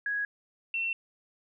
sine tone pair in turn, 1661.2 / 2705 Hz, G#6 / E7, 0 / +44 cents, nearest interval minor sixth, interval 844 cents, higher second, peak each -28 dBFS, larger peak neither, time 0.06-0.25 / 0.74-0.93 s, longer neither, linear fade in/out 2 ms, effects none

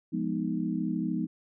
sine chord, F half-diminished seventh, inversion none, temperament equal, 174.61 / 207.7 / 246.9 / 311.1 Hz, F3 / Ab3 / Cb4 / Eb4, 0 / 0 / 0 / 0 cents, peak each -33 dBFS, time 0.12-1.27 s, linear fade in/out 20 ms, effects none

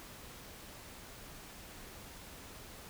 silence, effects pink hiss -51 dBFS RMS until 2.89 s

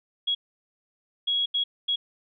sine tone bursts at uneven times, 3322 Hz, G#7, in tune, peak -22 dBFS, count 4, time 0.27-0.35 / 1.27-1.46 / 1.54-1.64 / 1.88-1.96 s, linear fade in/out 10 ms, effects none

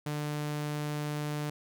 sawtooth tone, 148.8 Hz, D3, 23 cents sharp, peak -28 dBFS, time 0.06-1.5 s, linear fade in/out 5 ms, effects none

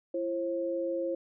sine tone pair together, 338.1 / 534.8 Hz, E4 / C5, +44 / +38 cents, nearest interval minor sixth, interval 794 cents, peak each -33 / -31 dBFS, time 0.14-1.15 s, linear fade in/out 5 ms, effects none

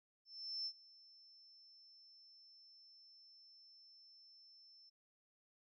sine tone with ADSR envelope, 5320 Hz, E8, 15 cents sharp, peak -39 dBFS, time 0.25-4.9 s, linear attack 410 ms, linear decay 65 ms, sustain -22 dB, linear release 14 ms, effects none

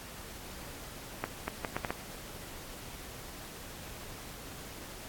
accelerating click train, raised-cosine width 0.5 ms, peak -16 dBFS, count 6, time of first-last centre 1.24-1.906 s, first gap 240 ms, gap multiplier 0.7, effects pink hiss -46 dBFS RMS until 5.08 s + AAC 64 kbps

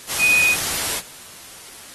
sine tone in noise, 2489 Hz, D#7, in tune, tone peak -13 dBFS, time 0.18-0.56 s, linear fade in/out 50 ms, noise white, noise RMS -23 dBFS, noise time 0.07-1.02 s, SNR +7 dB, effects white hiss -40 dBFS RMS until 1.94 s + AAC 32 kbps

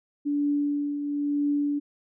sine tone with tremolo, 289.3 Hz, D4, 26 cents flat, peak -21 dBFS, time 0.25-1.8 s, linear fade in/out 20 ms, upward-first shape triangle, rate 1 Hz, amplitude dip 55%, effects none

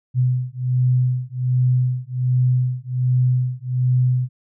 sine beating tone pair, 125.6 / 126.9 Hz, B2 / B2, +30 / +47 cents, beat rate 1.3 Hz, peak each -19 dBFS, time 0.14-4.29 s, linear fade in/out 50 ms, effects none

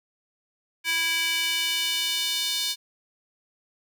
square tone with high-pass filter sweep, 329.6 Hz, E4, in tune, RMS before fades -26 dBFS, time 0.84-2.76 s, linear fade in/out 50 ms, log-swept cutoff 2200 to 3800 Hz, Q 2.4, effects none

